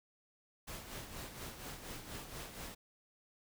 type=noise with tremolo; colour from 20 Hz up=pink; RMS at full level=-45 dBFS; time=0.67-2.75 s; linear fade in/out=10 ms; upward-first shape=sine; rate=4.2 Hz; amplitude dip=55%; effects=none